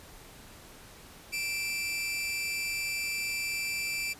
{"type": "tone pair together", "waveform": "sawtooth", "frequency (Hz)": [2349, 2637], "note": ["D7", "E7"], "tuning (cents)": [0, 0], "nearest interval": "major second", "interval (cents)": 200, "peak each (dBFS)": [-28, -36], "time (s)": [1.32, 4.14], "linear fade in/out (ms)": 20, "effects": ["pink hiss -51 dBFS RMS until 4.19 s", "resampled to 32000 Hz"]}